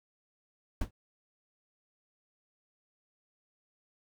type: noise with exponential decay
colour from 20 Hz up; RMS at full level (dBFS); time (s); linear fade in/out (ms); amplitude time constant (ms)
brown; -25; 0.81-0.91; 5; 20
effects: none